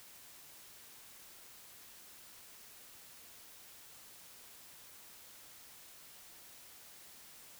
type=silence; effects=white hiss -56 dBFS RMS until 7.59 s